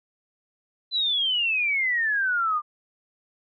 sine exponential sweep, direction down, 4055 to 1184 Hz, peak -21 dBFS, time 0.91-2.62 s, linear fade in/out 50 ms, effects none

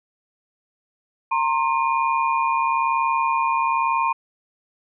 sine tone cluster, 920 / 1061 / 2438 Hz, A#5 / C6 / D#7, -23 / +24 / -36 cents, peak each -21 / -21 / -29 dBFS, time 1.31-4.13 s, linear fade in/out 10 ms, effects none

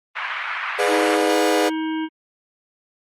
white band-pass noise, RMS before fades -26 dBFS, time 0.15-1.17 s, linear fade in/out 20 ms, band 1000 to 2300 Hz, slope 24 dB/octave
40% pulse chord, G# diminished seventh, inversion none, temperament just, 415.3 / 498.4 / 598 / 717.6 Hz, G#4 / B4 / D5 / F5, 0 / +16 / +31 / +47 cents, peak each -21 / -21 / -24 / -23 dBFS, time 0.78-1.7 s, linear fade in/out 20 ms
harmonic tone, 317 Hz, D#4, 32 cents sharp, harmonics 1 / 3 / 5 / 7 / 9 / 10, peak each -22 / -32 / -36 / -39 / -41 / -42 dBFS, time 0.87-2.09 s, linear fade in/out 50 ms
effects low-pass 12000 Hz 12 dB/octave + Opus 32 kbps

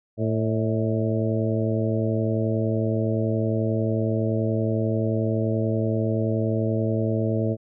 harmonic tone with a mistuned harmonic, 111.3 Hz, A2, 20 cents sharp, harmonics 1 / 2 / 3 / 4 / 5 / 6, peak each -24 / -27 / -29 / -30 / -31 / -32 dBFS, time 0.17-7.57 s, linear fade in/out 50 ms, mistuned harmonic 6, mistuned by -57 cents, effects none

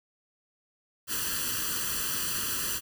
white noise with comb filter, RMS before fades -31 dBFS, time 1.07-2.81 s, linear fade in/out 50 ms, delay 0.67 ms, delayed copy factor +1, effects none

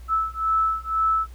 sine beating tone pair, 1309 / 1311 Hz, E6 / E6, -13 / -10 cents, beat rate 2 Hz, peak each -23 dBFS, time 0.08-1.27 s, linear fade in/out 50 ms, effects added 60 Hz sine -38 dBFS peak until 1.34 s + pink hiss -55 dBFS RMS until 1.34 s

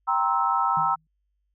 sine chord, C dominant seventh, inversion second, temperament just, 784.9 / 941.9 / 1046.5 / 1308.1 Hz, G5 / Bb5 / C6 / E6, +2 / +18 / 0 / -14 cents, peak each -27 / -25 / -28 / -24 dBFS, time 0.07-0.96 s, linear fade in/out 20 ms
sine tone with exponential decay, 158.1 Hz, D#3, 28 cents sharp, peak -31 dBFS, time 0.77-1.07 s, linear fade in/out 2 ms, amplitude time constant 65 ms
effects added 50 Hz sine -70 dBFS peak until 1.54 s

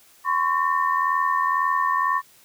sine tone cluster, 1025 / 1107 / 1814 Hz, C6 / C#6 / A#6, -36 / -3 / -48 cents, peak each -24 / -21 / -27 dBFS, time 0.24-2.22 s, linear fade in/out 50 ms, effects white hiss -54 dBFS RMS until 2.44 s

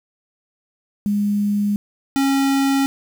sine / square tone pair in turn, 205 / 273.6 Hz, G#3 / C#4, -22 / -23 cents, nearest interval perfect fourth, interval 499 cents, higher second, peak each -16 / -16 dBFS, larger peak neither, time 1.06-1.76 / 2.16-2.86 s, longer neither, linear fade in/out 0 ms, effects 7-bit

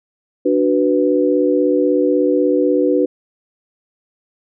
sine chord, B minor, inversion first, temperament equal, 293.7 / 370 / 493.9 Hz, D4 / F#4 / B4, 0 / 0 / 0 cents, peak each -16 / -17 / -16 dBFS, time 0.45-3.06 s, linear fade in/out 10 ms, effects none

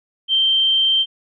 sine tone, 3136 Hz, G7, in tune, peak -13 dBFS, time 0.28-1.06 s, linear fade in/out 50 ms, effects none

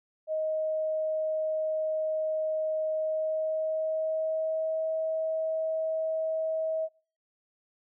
sine tone with pitch glide, 627 to 638.7 Hz, D#5 to D#5, +13 to +45 cents, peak -27 dBFS, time 0.27-6.89 s, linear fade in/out 50 ms, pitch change +32 cents, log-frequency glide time 2.93-4.88 s, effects noise-tail reverb RT60 0.4 s tail -21 dB re dry

